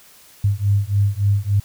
sine beating tone pair, 99.2 / 102.7 Hz, G2 / G#2, +21 / -19 cents, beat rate 3.5 Hz, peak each -18 dBFS, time 0.44-1.6 s, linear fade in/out 5 ms, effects white hiss -48 dBFS RMS until 1.64 s

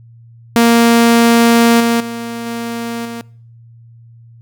sawtooth tone with level steps, 233.1 Hz, A#3, in tune, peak -3 / -7 / -18 / -16 / -20 dBFS, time 0.56-3.21 s, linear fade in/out 0 ms, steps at 1.8 / 2 / 2.46 / 3.05 s, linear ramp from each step 5 ms, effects noise-tail reverb RT60 0.6 s tail -24 dB re dry + added 116 Hz sine -38 dBFS peak until 4.41 s

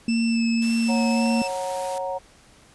sine tone, 230 Hz, A#3, 23 cents flat, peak -19 dBFS, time 0.08-1.42 s, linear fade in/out 2 ms
25% pulse tone with vibrato, 2637 Hz, E7, in tune, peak -26 dBFS, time 0.08-1.48 s, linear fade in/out 10 ms, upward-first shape sine, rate 1.8 Hz, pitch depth 26 cents each way
white high-pass noise, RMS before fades -38 dBFS, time 0.62-1.98 s, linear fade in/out 0 ms, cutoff 140 Hz, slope 96 dB/octave
sine chord, F# major, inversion second, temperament equal with one note detuned, 548.9 / 740 / 932.3 Hz, C#5 / F#5 / A#5, -17 / 0 / 0 cents, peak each -28 / -31 / -31 dBFS, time 0.88-2.19 s, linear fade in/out 20 ms
effects pink hiss -53 dBFS RMS until 2.74 s + resampled to 24000 Hz

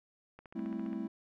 click train, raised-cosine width 0.5 ms, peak -36 dBFS, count 9, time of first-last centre 0.39-0.931 s, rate 14.8 Hz
triangle chord, A minor seventh, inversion third, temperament equal, 196 / 220 / 261.6 / 329.6 Hz, G3 / A3 / C4 / E4, 0 / 0 / 0 / 0 cents, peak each -40 / -37 / -40 / -39 dBFS, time 0.55-1.08 s, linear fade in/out 10 ms
effects none

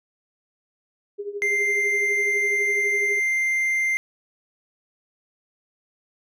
sine tone with tremolo, 407.4 Hz, G#4, 33 cents flat, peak -25 dBFS, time 1.18-3.2 s, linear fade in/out 20 ms, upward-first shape triangle, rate 12 Hz, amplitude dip 85%
triangle tone, 2093 Hz, C7, in tune, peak -18 dBFS, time 1.42-3.97 s, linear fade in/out 0 ms
effects none

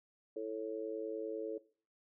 harmonic tone, 110 Hz, A2, in tune, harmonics 3 / 4 / 5, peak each -44 / -39 / -44 dBFS, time 0.36-1.58 s, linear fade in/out 5 ms, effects noise-tail reverb RT60 0.4 s tail -18 dB re dry

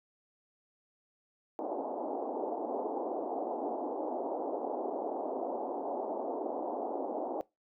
white band-pass noise, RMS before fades -36 dBFS, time 1.59-7.41 s, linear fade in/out 0 ms, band 260 to 840 Hz, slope 48 dB/octave, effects noise-tail reverb RT60 0.2 s tail -21 dB re dry

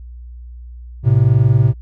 triangle tone pair together, 109.82 / 130.6 Hz, A2 / C3, -3 / -3 cents, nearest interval minor third, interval 300 cents, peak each -10 dBFS, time 1.03-1.74 s, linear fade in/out 50 ms, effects added 60 Hz sine -31 dBFS peak until 1.81 s

